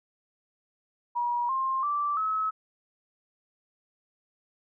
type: tone with pitch steps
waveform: sine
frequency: 960 / 1059.1 / 1168.3 / 1288.9 Hz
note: B5 / C6 / D6 / E6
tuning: -49 / +21 / -9 / -39 cents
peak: -25 dBFS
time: 1.15-2.51 s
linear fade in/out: 20 ms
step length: 340 ms
effects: none